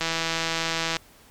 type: click train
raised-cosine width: 0.2 ms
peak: -8 dBFS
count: 158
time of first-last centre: 0.01-0.967 s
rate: 164 Hz
effects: pink hiss -53 dBFS RMS until 1.3 s + MP3 96 kbps